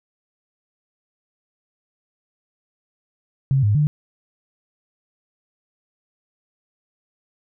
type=tone with pitch steps; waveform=sine; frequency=135.3 / 103.6 / 149.1 Hz; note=C#3 / G#2 / D3; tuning=-42 / -4 / +27 cents; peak=-14 dBFS; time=3.51-3.87 s; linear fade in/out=0 ms; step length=120 ms; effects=none